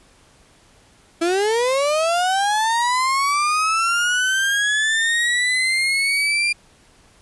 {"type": "linear sweep", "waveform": "35% pulse", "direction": "up", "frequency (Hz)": [326.5, 2400], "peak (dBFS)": -15, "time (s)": [1.21, 6.53], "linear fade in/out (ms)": 10, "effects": ["pink hiss -53 dBFS RMS until 7.21 s", "resampled to 24000 Hz"]}